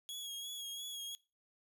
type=tone with vibrato; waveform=sawtooth; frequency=3324 Hz; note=G#7; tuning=1 cent sharp; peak=-39 dBFS; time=0.09-1.15 s; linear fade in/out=0 ms; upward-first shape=sine; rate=2.9 Hz; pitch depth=34 cents each way; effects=noise-tail reverb RT60 0.3 s tail -21 dB re dry